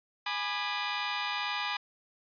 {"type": "chord", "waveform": "15% pulse", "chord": "G# diminished", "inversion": "none", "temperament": "equal with one note detuned", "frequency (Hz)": [830.6, 987.8, 1204.9], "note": ["G#5", "B5", "D6"], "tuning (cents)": [0, 0, 44], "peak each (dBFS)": -29, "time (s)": [0.26, 1.77], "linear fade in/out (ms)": 5, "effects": ["resampled to 11025 Hz"]}